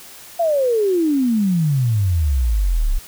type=exponential sweep; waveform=sine; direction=down; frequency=698.5 to 31.43 Hz; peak=-14 dBFS; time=0.39-2.99 s; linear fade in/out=10 ms; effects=white hiss -40 dBFS RMS until 3.07 s